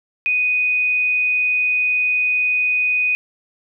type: tone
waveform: sine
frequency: 2489 Hz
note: D#7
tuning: in tune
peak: -15 dBFS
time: 0.26-3.15 s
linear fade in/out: 0 ms
effects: none